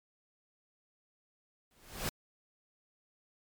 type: noise with exponential growth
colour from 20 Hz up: pink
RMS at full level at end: -32 dBFS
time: 1.71-2.09 s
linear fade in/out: 0 ms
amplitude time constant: 82 ms
effects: MP3 96 kbps